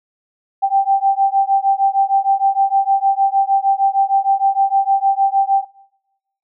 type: beating tone pair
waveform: sine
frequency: 781 / 787.5 Hz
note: G5 / G5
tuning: -7 / +8 cents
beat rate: 6.5 Hz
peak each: -15 dBFS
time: 0.62-5.65 s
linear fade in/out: 20 ms
effects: noise-tail reverb RT60 1.0 s tail -25 dB re dry